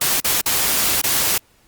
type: noise with dropouts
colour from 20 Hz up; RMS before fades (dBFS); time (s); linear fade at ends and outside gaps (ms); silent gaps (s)
white; -18; 0.01-1.38; 5; 0.203-0.244 / 0.413-0.459 / 1.016-1.038
effects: pink hiss -56 dBFS RMS until 1.67 s + Opus 48 kbps